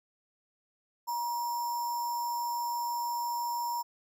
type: tone with sample-and-hold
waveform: sine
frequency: 953 Hz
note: A#5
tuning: 38 cents sharp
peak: -30 dBFS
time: 1.07-3.83 s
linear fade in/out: 20 ms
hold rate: 6300 Hz
effects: none